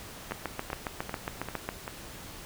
two click trains, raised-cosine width 0.5 ms, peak -16 / -20 dBFS, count 11 / 5, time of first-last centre 0.32-1.69 / 0.31-1.879 s, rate 7.3 / 2.55 Hz, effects pink hiss -45 dBFS RMS until 2.45 s

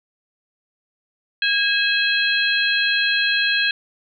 harmonic tone with a mistuned harmonic, 820 Hz, G#5, 22 cents flat, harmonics 2 / 3 / 4 / 5, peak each -20 / -22 / -23 / -24 dBFS, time 1.42-3.71 s, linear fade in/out 2 ms, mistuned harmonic 3, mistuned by +82 cents, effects none

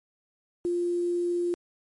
sine tone with quantisation, 349.2 Hz, F4, in tune, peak -24 dBFS, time 0.65-1.54 s, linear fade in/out 0 ms, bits 8, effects MP3 48 kbps

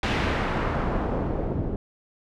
pink noise with low-pass filter sweep, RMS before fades -26 dBFS, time 0.03-1.76 s, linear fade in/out 2 ms, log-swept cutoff 3200 to 370 Hz, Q 0.97, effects none

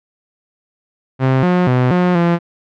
sawtooth tone with pitch steps, 131.5 / 179.8 / 126.1 / 179.4 / 171.2 Hz, C3 / F#3 / B2 / F3 / F3, +9 / -49 / +36 / +47 / -34 cents, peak -7 dBFS, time 1.19-2.39 s, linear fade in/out 50 ms, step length 240 ms, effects low-pass 2000 Hz 12 dB/octave

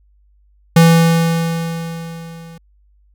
square tone with level ramp, 165.9 Hz, E3, 11 cents sharp, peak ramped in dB -5 to -35 dBFS, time 0.76-2.58 s, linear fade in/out 5 ms, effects added 50 Hz sine -50 dBFS peak until 3.14 s

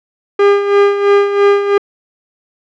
45% pulse tone with tremolo, 403.4 Hz, G4, 50 cents sharp, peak -5 dBFS, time 0.39-1.78 s, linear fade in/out 5 ms, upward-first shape sine, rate 3 Hz, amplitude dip 65%, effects low-pass 2000 Hz 12 dB/octave

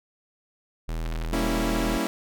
square tone, 40.55 Hz, E1, 28 cents flat, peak -28 dBFS, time 0.88-1.98 s, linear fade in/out 10 ms
clicks, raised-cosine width 0.3 ms, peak -20 dBFS, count 5, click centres 1.061 / 1.124 / 1.158 / 1.218 / 1.248 s
sawtooth chord, G diminished seventh, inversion none, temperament equal, 196 / 233.1 / 277.2 / 329.6 Hz, G3 / Bb3 / Db4 / Fb4, 0 / 0 / 0 / 0 cents, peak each -28 / -26 / -26 / -25 dBFS, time 1.33-2.07 s, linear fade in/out 0 ms
effects none

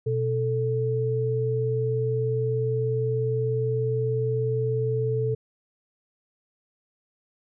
sine tone pair together, 123.23 / 440 Hz, B2 / A4, -3 / 0 cents, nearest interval octave + minor seventh, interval 2203 cents, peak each -25 dBFS, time 0.06-5.35 s, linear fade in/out 10 ms, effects none

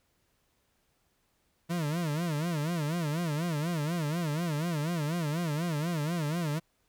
40% pulse tone with vibrato, 160 Hz, D#3, 49 cents sharp, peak -28 dBFS, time 1.69-6.6 s, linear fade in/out 20 ms, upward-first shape sine, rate 4.1 Hz, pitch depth 170 cents each way, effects pink hiss -73 dBFS RMS until 6.88 s

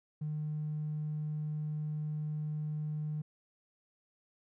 triangle tone, 152 Hz, D#3, 40 cents flat, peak -30 dBFS, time 0.21-3.22 s, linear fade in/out 10 ms, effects tanh soft clip ceiling -31 dBFS

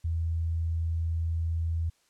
sine tone, 82.41 Hz, E2, in tune, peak -26 dBFS, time 0.04-1.9 s, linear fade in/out 10 ms, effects white hiss -68 dBFS RMS until 2.09 s + low-pass 9000 Hz 12 dB/octave

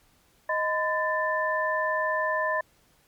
sine tone cluster, 624 / 1015 / 1769 Hz, D#5 / B5 / A6, +5 / +47 / +9 cents, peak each -28 dBFS, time 0.49-2.61 s, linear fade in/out 5 ms, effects pink hiss -63 dBFS RMS until 3.07 s + MP3 96 kbps

